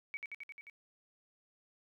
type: tone with echo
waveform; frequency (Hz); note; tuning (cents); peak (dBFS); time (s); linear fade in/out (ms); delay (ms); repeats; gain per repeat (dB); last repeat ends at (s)
sine; 2263; C#7; +35; -37; 0.14-0.17; 0; 88; 6; -2; 0.698
effects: 13-bit

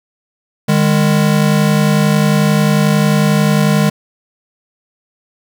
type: tone pair together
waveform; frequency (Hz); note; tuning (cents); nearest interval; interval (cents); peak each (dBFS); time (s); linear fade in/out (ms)
square; 152.83 / 204; D#3 / G#3; -31 / -31; perfect fourth; 500; -13; 0.68-3.9; 10
effects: 8-bit

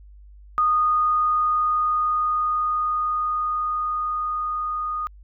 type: tone with level ramp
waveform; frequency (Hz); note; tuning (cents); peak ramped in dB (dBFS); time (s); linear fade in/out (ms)
sine; 1233; D#6; -16; -16 to -24; 0.58-5.07; 0
effects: added 50 Hz sine -43 dBFS peak until 5.23 s

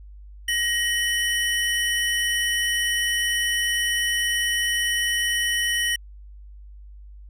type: tone pair together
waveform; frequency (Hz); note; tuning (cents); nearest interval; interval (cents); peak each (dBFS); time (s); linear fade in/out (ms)
square; 1889.5 / 2997; A#6 / F#7; +23 / +22; minor sixth; 799; -24 / -25; 0.48-5.96; 5
effects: added 50 Hz sine -40 dBFS peak until 7.29 s + resampled to 32000 Hz

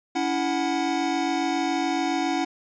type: tone cluster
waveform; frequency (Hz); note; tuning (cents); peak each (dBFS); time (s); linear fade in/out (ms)
square; 283 / 330.2 / 741; C#4 / E4 / F#5; +36 / +3 / +2; -28; 0.15-2.45; 10
effects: resampled to 16000 Hz

